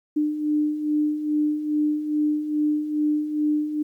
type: beating tone pair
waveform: sine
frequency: 298.7 / 301.1 Hz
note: D4 / D4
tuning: +29 / +43 cents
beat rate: 2.4 Hz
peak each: -28 / -21 dBFS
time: 0.16-3.83 s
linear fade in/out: 10 ms
effects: 10-bit